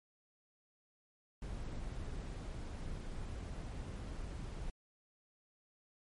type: noise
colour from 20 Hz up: brown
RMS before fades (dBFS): -43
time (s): 1.42-4.7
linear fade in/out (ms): 2
effects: MP3 48 kbps